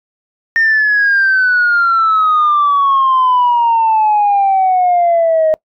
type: exponential sweep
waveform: sine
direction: down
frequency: 1824 to 622.3 Hz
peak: -7 dBFS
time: 0.56-5.54 s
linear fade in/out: 0 ms
effects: noise-tail reverb RT60 0.1 s tail -24 dB re dry + tanh soft clip ceiling -5 dBFS